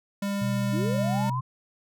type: tone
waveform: square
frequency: 200.3 Hz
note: G3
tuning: 38 cents sharp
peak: -27 dBFS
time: 0.22-1.3 s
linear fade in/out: 5 ms
type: tone with pitch glide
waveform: sine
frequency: 124.7 to 128.35 Hz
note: B2 to C3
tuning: +17 to -33 cents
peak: -27 dBFS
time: 0.41-1.41 s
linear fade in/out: 10 ms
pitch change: +50 cents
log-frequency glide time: 0.92-1.2 s
type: linear sweep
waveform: sine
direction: up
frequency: 266.8 to 1075 Hz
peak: -29 dBFS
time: 0.72-1.41 s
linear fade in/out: 20 ms
effects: none